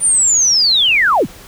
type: linear sweep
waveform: sine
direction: down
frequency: 9400 to 60.5 Hz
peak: -9 dBFS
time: 0-1.27 s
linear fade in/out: 50 ms
effects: pink hiss -38 dBFS RMS until 1.47 s